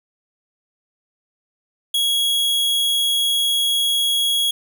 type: tone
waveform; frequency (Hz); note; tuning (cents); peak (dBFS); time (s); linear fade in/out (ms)
45% pulse; 3322; G#7; 0; -16; 1.94-4.51; 5
effects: none